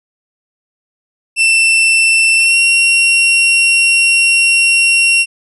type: tone with pitch glide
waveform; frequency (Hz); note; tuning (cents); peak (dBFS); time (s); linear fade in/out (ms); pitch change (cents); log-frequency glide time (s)
40% pulse; 2681 to 2740; E7 to F7; +29 to -34; -7; 1.36-5.26; 50; +37; 2.36-2.56
effects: resampled to 32000 Hz